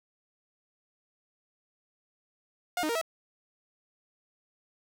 sawtooth tone with pitch steps, 713 / 308.4 / 466.3 / 651 Hz, F5 / D#4 / A#4 / E5, +36 / -15 / +1 / -22 cents, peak -24 dBFS, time 2.77-3.014 s, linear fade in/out 2 ms, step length 61 ms, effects none

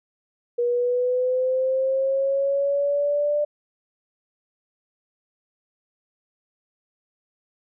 sine linear sweep, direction up, 478.6 to 593 Hz, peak -19 dBFS, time 0.58-3.45 s, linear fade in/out 10 ms, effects none

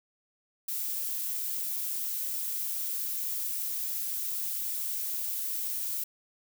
violet noise, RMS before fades -33 dBFS, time 0.68-6.04 s, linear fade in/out 5 ms, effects none

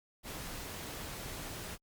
pink noise, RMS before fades -43 dBFS, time 0.23-1.78 s, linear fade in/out 50 ms, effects Opus 48 kbps

